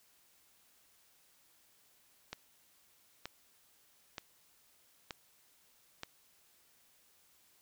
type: click train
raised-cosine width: 0.2 ms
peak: -23 dBFS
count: 5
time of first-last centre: 2.33-6.034 s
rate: 1.08 Hz
effects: white hiss -68 dBFS RMS until 7.61 s